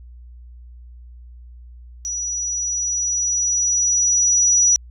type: tone with level ramp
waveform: sine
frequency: 5860 Hz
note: F#8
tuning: 18 cents flat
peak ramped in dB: -23 to -11 dBFS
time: 2.05-4.76 s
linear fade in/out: 0 ms
effects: added 60 Hz sine -38 dBFS peak until 4.9 s